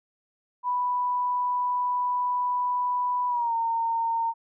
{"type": "tone with pitch glide", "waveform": "sine", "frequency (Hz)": [987.8, 916.3], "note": ["B5", "A#5"], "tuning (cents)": [0, -30], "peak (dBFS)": -23, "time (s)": [0.63, 4.34], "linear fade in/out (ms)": 50, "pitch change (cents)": -130, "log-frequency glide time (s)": [3.28, 3.54], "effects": []}